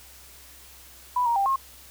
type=tone with pitch steps; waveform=sine; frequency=989 / 939 / 791 / 1075 Hz; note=B5 / A#5 / G5 / C6; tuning=+2 / +12 / +15 / +47 cents; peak=-20 dBFS; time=1.16-1.56 s; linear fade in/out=5 ms; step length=100 ms; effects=added 65 Hz sine -54 dBFS peak until 1.9 s + white hiss -49 dBFS RMS until 1.9 s